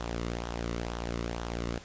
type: tone with flanger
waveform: sawtooth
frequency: 58.27 Hz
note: A#1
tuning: in tune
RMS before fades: -35 dBFS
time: 0-1.79 s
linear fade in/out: 5 ms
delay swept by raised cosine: 0.42 to 1.26 ms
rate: 2.1 Hz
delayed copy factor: -0.6
effects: pink hiss -50 dBFS RMS until 1.84 s + resampled to 16000 Hz